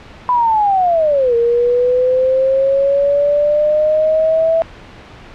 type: linear two-way sweep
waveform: sine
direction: down then up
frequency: 1003 to 465 to 659 Hz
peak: -10 dBFS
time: 0.29-4.62 s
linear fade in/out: 0 ms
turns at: 1.35 s
effects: pink hiss -37 dBFS RMS until 5.34 s + low-pass 3000 Hz 12 dB/octave